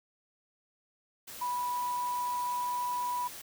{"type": "tone in noise", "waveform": "sine", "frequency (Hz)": 982, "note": "B5", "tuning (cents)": -10, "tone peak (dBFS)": -30, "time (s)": [1.41, 3.28], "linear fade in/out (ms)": 10, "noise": "white", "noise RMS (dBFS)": -45, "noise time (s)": [1.27, 3.42], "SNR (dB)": 12, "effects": []}